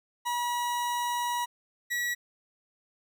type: tone pair in turn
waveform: 40% pulse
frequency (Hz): 965 / 1930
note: B5 / B6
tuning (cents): -40 / -40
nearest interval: octave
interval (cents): 1200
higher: second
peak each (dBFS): -27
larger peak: neither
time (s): 0.25-1.46 / 1.9-2.15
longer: first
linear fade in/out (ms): 20
effects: none